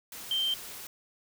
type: tone in noise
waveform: sine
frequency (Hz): 3136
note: G7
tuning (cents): 0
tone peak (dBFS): -26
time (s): 0.31-0.54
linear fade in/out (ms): 2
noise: white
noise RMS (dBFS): -43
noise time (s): 0.12-0.87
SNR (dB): +14
effects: none